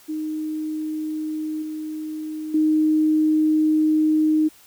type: tone with level steps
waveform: sine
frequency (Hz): 310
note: D#4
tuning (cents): -6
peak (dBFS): -24 / -27 / -15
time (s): 0.08-4.49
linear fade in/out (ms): 20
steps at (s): 1.62 / 2.54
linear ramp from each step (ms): 5
effects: white hiss -51 dBFS RMS until 4.66 s